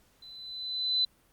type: tone with level ramp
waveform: sine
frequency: 4015 Hz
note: B7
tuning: 28 cents sharp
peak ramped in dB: -47 to -22 dBFS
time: 0.22-1.05 s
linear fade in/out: 5 ms
effects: pink hiss -65 dBFS RMS until 1.32 s + Opus 48 kbps